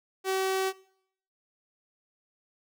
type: tone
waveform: sawtooth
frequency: 381.1 Hz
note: G4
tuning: 49 cents flat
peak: -22 dBFS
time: 0.24-0.73 s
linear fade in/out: 50 ms
effects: noise-tail reverb RT60 0.7 s tail -22 dB re dry